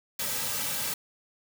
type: noise with comb filter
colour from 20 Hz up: white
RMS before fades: -31 dBFS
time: 0.19-0.94 s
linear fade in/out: 5 ms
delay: 2.8 ms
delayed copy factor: -0.95
effects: none